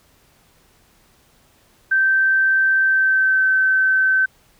sine tone with pitch glide, 1556 to 1537.2 Hz, G6 to G6, -13 to -34 cents, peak -13 dBFS, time 1.91-4.26 s, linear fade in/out 10 ms, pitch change -21 cents, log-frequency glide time 2.83-3.45 s, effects pink hiss -56 dBFS RMS until 4.59 s

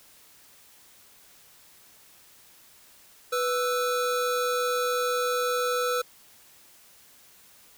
square tone pair together, 493.9 / 1318.5 Hz, B4 / E6, 0 / 0 cents, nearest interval octave + perfect fourth, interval 1700 cents, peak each -27 / -29 dBFS, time 3.32-6.02 s, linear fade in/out 10 ms, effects white hiss -55 dBFS RMS until 7.77 s

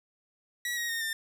sawtooth tone with pitch steps, 1930 / 1885.9 / 1842.8 / 1800.8 Hz, B6 / A#6 / A#6 / A6, -40 / +20 / -20 / +40 cents, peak -27 dBFS, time 0.65-1.13 s, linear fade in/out 2 ms, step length 120 ms, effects 11-bit

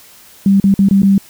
sine tone with dropouts, 196.4 Hz, G3, 4 cents sharp, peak -6 dBFS, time 0.46-1.18 s, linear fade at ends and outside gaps 2 ms, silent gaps 0.6-0.64 / 0.741-0.79 / 0.887-0.91 / 1.02-1.031 s, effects white hiss -42 dBFS RMS until 1.29 s

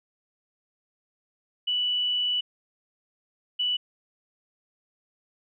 sine tone bursts at uneven times, 2961 Hz, F#7, 1 cent sharp, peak -23 dBFS, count 2, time 1.67-2.41 / 3.59-3.77 s, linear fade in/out 10 ms, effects none

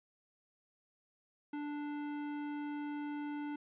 sine tone with hard clipping, 293.4 Hz, D4, 2 cents flat, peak -40 dBFS, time 1.53-3.56 s, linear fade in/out 5 ms, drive 15 dB, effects resampled to 8000 Hz

